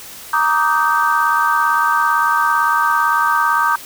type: chord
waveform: sine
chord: Eb major seventh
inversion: second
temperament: just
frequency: 933.4 / 1166.7 / 1244.5 / 1555.6 Hz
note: Bb5 / D6 / Eb6 / G6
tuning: +2 / -12 / 0 / -14 cents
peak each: -18 dBFS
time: 0.33-3.76 s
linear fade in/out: 5 ms
effects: white hiss -35 dBFS RMS until 3.85 s